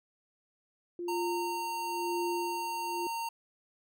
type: tone with tremolo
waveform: sine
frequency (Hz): 349.2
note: F4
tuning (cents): 0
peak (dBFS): -31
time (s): 0.99-3.07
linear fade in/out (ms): 2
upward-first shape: sine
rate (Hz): 1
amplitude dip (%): 85
type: tone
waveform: square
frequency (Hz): 920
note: A#5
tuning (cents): -23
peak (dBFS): -34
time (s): 1.08-3.29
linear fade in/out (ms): 5
effects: none